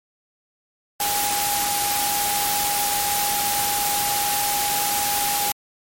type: tone in noise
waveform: sine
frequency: 818 Hz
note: G#5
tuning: 26 cents flat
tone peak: -24 dBFS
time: 1-5.52 s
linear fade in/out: 2 ms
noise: white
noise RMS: -23 dBFS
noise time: 1-5.52 s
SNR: -4 dB
effects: MP3 64 kbps